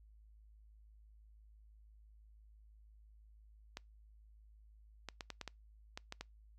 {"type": "clicks", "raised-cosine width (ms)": 0.2, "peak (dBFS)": -26, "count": 9, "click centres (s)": [3.771, 5.087, 5.208, 5.303, 5.413, 5.477, 5.975, 6.124, 6.21], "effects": ["noise-tail reverb RT60 0.2 s tail -26 dB re dry", "added 53 Hz sine -59 dBFS peak until 6.58 s"]}